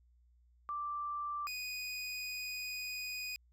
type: tone pair in turn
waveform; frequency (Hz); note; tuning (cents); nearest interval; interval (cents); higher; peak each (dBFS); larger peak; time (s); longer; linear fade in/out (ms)
sine / 25% pulse; 1174.7 / 2484; D6 / D#7; 0 / -3; octave + minor second; 1297; second; -36 / -35; second; 0.69-1.47 / 1.47-3.36; second; 0
effects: added 60 Hz sine -64 dBFS peak until 3.52 s